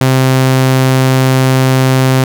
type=tone; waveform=sawtooth; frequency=130.9 Hz; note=C3; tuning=1 cent sharp; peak=-3 dBFS; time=0.01-2.24 s; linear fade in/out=2 ms; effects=none